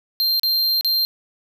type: tone with dropouts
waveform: square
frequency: 4172 Hz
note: C8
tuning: 6 cents flat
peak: -17 dBFS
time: 0.2-1.05 s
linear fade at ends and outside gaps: 0 ms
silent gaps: 0.396-0.433 / 0.81-0.847 s
effects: 9-bit